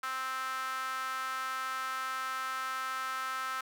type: tone with high-pass filter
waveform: sawtooth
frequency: 261.6 Hz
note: C4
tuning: in tune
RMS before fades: -36 dBFS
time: 0.03-3.61 s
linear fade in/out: 5 ms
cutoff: 1300 Hz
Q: 4.9
effects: none